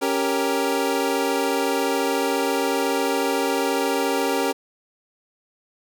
25% pulse chord, G diminished, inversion second, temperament equal, 277.2 / 392 / 466.2 Hz, Db4 / G4 / Bb4, 0 / 0 / 0 cents, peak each -21 dBFS, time 0.01-4.53 s, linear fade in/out 20 ms, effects none

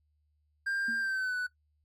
triangle tone with pitch glide, 1594 to 1487.3 Hz, G6 to F#6, +28 to +9 cents, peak -28 dBFS, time 0.66-1.47 s, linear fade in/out 10 ms, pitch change -119 cents, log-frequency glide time 0.98-1.36 s
sine tone with exponential decay, 230.3 Hz, A#3, 21 cents flat, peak -36 dBFS, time 0.88-1.13 s, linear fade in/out 5 ms, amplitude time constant 54 ms
effects noise-tail reverb RT60 0.1 s tail -17 dB re dry + added 75 Hz sine -70 dBFS peak until 1.84 s

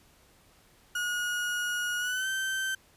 35% pulse tone with pitch glide, 1446 to 1549.8 Hz, F#6 to G6, -40 to -20 cents, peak -27 dBFS, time 0.95-2.75 s, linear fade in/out 5 ms, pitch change +120 cents, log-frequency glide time 1.99-2.28 s, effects pink hiss -61 dBFS RMS until 2.96 s + resampled to 32000 Hz

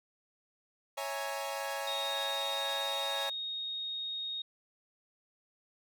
sawtooth chord, A# half-diminished seventh, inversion first, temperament equal, 554.4 / 659.3 / 830.6 / 932.3 Hz, C#5 / E5 / G#5 / A#5, 0 / 0 / 0 / 0 cents, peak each -35 / -39 / -36 / -40 dBFS, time 0.97-3.3 s, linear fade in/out 10 ms
sine tone, 3729 Hz, A#7, in tune, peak -35 dBFS, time 1.87-4.42 s, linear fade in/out 5 ms
effects none

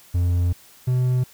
triangle tone pair in turn, 87.8 / 126.32 Hz, F2 / B2, +10 / +39 cents, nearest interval tritone, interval 629 cents, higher second, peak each -15 dBFS, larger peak neither, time 0.14-0.53 / 0.87-1.24 s, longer first, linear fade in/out 10 ms, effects white hiss -50 dBFS RMS until 1.33 s

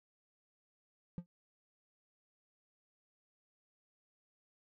triangle tone with exponential decay, 174.3 Hz, F3, 3 cents flat, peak -32 dBFS, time 1.18-1.26 s, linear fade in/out 0 ms, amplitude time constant 16 ms, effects none

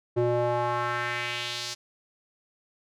square tone with band-pass filter sweep, 120.5 Hz, B2, 42 cents flat, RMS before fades -28 dBFS, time 0.16-1.75 s, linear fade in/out 20 ms, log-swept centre 400 to 5400 Hz, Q 2, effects none

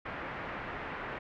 white low-pass noise, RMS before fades -40 dBFS, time 0.05-1.19 s, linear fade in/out 10 ms, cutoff 2000 Hz, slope 24 dB/octave, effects none

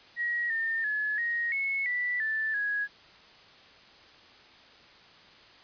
sine tone with pitch steps, 1903 / 1813 / 1707 / 1877 / 2193 / 1966 / 1760 / 1665 Hz, A#6 / A#6 / G#6 / A#6 / C#7 / B6 / A6 / G#6, +35 / -49 / +47 / +11 / -19 / -8 / 0 / +4 cents, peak -27 dBFS, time 0.16-2.88 s, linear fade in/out 50 ms, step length 340 ms, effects white hiss -54 dBFS RMS until 5.63 s + resampled to 11025 Hz

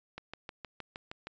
click train, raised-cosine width 0.3 ms, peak -25 dBFS, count 8, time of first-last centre 0.18-1.27 s, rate 6.42 Hz, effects resampled to 16000 Hz

